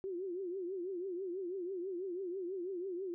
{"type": "tone with vibrato", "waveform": "sine", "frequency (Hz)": 367.2, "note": "F#4", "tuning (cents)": -13, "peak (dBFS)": -37, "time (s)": [0.04, 3.14], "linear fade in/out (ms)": 0, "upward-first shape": "triangle", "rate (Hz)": 6.1, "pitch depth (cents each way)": 150, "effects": []}